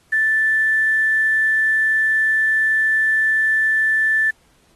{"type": "tone with quantisation", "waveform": "sine", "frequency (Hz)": 1760, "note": "A6", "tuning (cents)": 0, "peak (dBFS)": -14, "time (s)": [0.12, 4.31], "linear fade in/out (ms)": 10, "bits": 7, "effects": ["pink hiss -58 dBFS RMS until 4.75 s", "AAC 32 kbps"]}